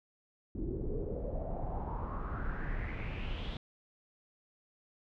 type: noise with low-pass filter sweep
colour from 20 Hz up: brown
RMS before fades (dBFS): -37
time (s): 0.55-3.57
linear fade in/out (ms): 2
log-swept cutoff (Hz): 310 to 3600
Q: 4.9
effects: none